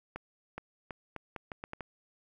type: accelerating click train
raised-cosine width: 0.5 ms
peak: -24 dBFS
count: 9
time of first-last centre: 0.16-1.808 s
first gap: 420 ms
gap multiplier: 0.78
effects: 11-bit